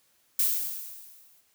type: noise with exponential decay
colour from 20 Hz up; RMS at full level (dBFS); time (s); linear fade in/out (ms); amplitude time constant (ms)
violet; -22; 0.39-1.41; 5; 220
effects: white hiss -67 dBFS RMS until 1.54 s